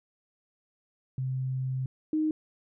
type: tone pair in turn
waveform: sine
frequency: 130.5 / 310.4 Hz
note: C3 / D#4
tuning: -4 / -4 cents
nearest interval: octave + minor third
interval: 1500 cents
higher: second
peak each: -28 / -24 dBFS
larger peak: second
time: 1.18-1.86 / 2.13-2.31 s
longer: first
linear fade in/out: 2 ms
effects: none